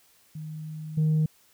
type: tone with level steps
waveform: sine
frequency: 155.56 Hz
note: D#3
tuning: in tune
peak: -34 / -18 dBFS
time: 0.35-1.26 s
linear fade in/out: 5 ms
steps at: 0.97 s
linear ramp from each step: 10 ms
effects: tanh soft clip ceiling -18 dBFS + white hiss -61 dBFS RMS until 1.53 s